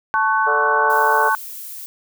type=chord; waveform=sine; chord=F# minor; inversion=first; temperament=equal with one note detuned; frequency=880 / 1108.7 / 1505 Hz; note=A5 / C#6 / F#6; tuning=0 / 0 / +29 cents; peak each=-19 dBFS; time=0.14-1.35 s; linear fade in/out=0 ms
type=harmonic tone; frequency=146.83 Hz; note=D3; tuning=in tune; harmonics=3 / 4 / 5 / 6 / 7 / 8 / 9 / 10; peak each=-23 / -25 / -27 / -29 / -30 / -31 / -32 / -33 dBFS; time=0.46-1.3 s; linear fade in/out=20 ms
type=noise; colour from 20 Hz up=violet; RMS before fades=-33 dBFS; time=0.9-1.86 s; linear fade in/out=0 ms
effects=none